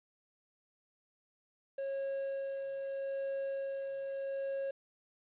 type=tone with tremolo; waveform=triangle; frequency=546 Hz; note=C#5; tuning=26 cents flat; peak=-32 dBFS; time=1.78-4.71 s; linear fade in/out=5 ms; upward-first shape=sine; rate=0.8 Hz; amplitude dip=30%; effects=resampled to 8000 Hz + 11-bit